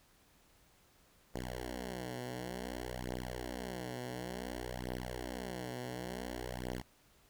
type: beating tone pair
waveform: 5% pulse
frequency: 61.74 / 62.3 Hz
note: B1 / B1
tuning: 0 / +16 cents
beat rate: 0.56 Hz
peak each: -32 / -31 dBFS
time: 1.34-6.82 s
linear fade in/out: 10 ms
effects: pink hiss -67 dBFS RMS until 7.29 s